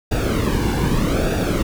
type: noise with flanger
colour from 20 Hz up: brown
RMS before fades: -19 dBFS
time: 0.11-1.63 s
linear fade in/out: 10 ms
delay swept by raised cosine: 0.95 to 1.6 ms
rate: 0.82 Hz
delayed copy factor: -0.7
effects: none